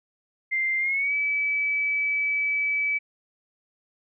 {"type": "tone with pitch glide", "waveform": "sine", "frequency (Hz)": [2093, 2296], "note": ["C7", "D7"], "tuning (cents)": [0, -40], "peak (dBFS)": -22, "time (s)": [0.51, 2.99], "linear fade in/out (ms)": 20, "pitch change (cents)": 160, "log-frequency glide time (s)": [0.79, 1.14], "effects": []}